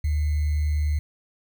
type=tone with sample-and-hold; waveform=sine; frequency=75.1 Hz; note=D2; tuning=39 cents sharp; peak=-20 dBFS; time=0.04-0.99 s; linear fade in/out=5 ms; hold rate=2100 Hz; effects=none